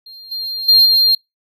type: tone with level steps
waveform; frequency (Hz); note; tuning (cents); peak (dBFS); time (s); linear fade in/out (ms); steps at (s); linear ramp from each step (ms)
triangle; 4198; C8; +5; -33 / -20 / -5 / -8; 0.06-1.15; 5; 0.31 / 0.68 / 0.85; 10
effects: noise-tail reverb RT60 0.2 s tail -26 dB re dry